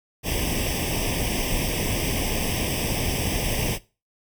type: noise with comb filter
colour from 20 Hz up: pink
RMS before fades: -25 dBFS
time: 0.23-3.79 s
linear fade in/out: 50 ms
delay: 0.36 ms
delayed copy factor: +0.95
effects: noise-tail reverb RT60 0.3 s tail -19 dB re dry